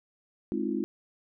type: chord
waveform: sine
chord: F minor seventh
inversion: first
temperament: just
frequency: 209.5 / 261.9 / 314.3 / 349.2 Hz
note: Ab3 / C4 / Eb4 / F4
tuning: +15 / +2 / +18 / 0 cents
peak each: -33 dBFS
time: 0.52-0.84 s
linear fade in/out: 0 ms
effects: none